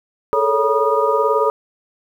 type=tone cluster; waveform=sine; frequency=428.1 / 446.4 / 560 / 963 / 1227 Hz; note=A4 / A4 / C#5 / B5 / D#6; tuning=-47 / +25 / +18 / -44 / -25 cents; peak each=-20 dBFS; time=0.33-1.5 s; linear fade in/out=0 ms; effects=8-bit